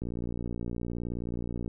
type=click train; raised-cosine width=3 ms; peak=-22 dBFS; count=99; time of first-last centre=0.02-1.678 s; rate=59.1 Hz; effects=none